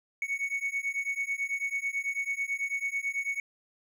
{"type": "beating tone pair", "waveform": "triangle", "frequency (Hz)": [2217, 2226.1], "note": ["C#7", "C#7"], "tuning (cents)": [0, 7], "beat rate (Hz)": 9.1, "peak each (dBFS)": -31, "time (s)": [0.22, 3.4], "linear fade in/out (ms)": 2, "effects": []}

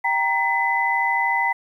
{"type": "tone cluster", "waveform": "sine", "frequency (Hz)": [782, 935, 2008], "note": ["G5", "A#5", "B6"], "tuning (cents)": [-4, 5, 28], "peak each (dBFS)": [-25, -22, -21], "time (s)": [0.04, 1.53], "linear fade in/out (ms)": 10, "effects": ["9-bit"]}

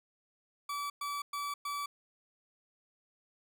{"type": "tone bursts", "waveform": "40% pulse", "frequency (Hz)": 1151, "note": "D6", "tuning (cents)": -35, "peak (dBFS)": -34, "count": 4, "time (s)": [0.69, 1.86], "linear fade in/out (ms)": 5, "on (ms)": 210, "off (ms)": 110, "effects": []}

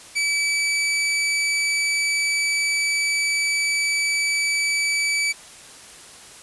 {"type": "tone", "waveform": "sawtooth", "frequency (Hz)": 2300, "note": "D7", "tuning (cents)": -37, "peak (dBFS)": -16, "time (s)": [0.15, 5.33], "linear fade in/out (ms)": 20, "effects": ["white hiss -43 dBFS RMS until 6.42 s", "resampled to 24000 Hz"]}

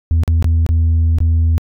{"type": "tone with dropouts", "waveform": "sine", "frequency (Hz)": 81.8, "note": "E2", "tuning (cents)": -13, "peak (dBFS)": -7, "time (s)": [0.11, 1.58], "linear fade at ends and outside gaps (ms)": 0, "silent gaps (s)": [[0.235, 0.278], [0.425, 0.444], [0.664, 0.69], [1.185, 1.204]], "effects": ["tanh soft clip ceiling -9 dBFS"]}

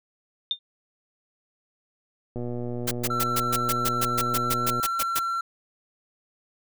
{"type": "tone with exponential decay", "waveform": "sine", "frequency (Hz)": 3620, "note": "A7", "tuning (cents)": 48, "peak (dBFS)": -18, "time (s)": [0.51, 0.59], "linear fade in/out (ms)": 1, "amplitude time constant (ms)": 16}
{"type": "click train", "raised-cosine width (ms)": 2, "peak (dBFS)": -20, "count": 296, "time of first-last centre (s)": [2.36, 4.798], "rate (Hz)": 121}
{"type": "noise bursts", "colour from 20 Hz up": "white", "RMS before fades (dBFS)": -26, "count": 15, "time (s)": [2.87, 5.195], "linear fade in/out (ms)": 10, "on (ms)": 43, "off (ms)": 120}
{"type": "tone with pitch glide", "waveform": "triangle", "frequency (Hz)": [1344, 1356.5], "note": ["E6", "E6"], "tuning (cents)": [33, 49], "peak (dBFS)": -23, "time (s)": [3.1, 5.41], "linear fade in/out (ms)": 5, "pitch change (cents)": 16, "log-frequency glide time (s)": [4.37, 4.97]}
{"effects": []}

